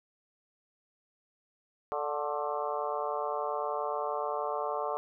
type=harmonic tone with a mistuned harmonic; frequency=146.9 Hz; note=D3; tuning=1 cent sharp; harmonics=3 / 4 / 5 / 6 / 7 / 8 / 9; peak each=-37 / -36 / -37 / -39 / -38 / -39 / -46 dBFS; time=1.92-4.97 s; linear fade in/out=0 ms; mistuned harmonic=7; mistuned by=+61 cents; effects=none